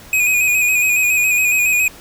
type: tone with vibrato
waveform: square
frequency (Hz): 2489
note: D#7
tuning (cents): 0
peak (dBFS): -13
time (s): 0.13-1.88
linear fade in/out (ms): 2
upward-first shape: square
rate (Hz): 7.2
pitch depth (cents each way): 31
effects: pink hiss -40 dBFS RMS until 2 s